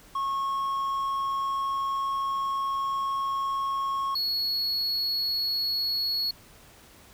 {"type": "tone pair in turn", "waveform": "triangle", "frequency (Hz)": [1093, 4356], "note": ["C#6", "C#8"], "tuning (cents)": [-25, -31], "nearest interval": "2 octaves", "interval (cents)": 2394, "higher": "second", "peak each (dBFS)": -24, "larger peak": "neither", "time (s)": [[0.15, 4.15], [4.15, 6.31]], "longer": "first", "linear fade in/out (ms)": 5, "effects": ["pink hiss -53 dBFS RMS until 7.13 s"]}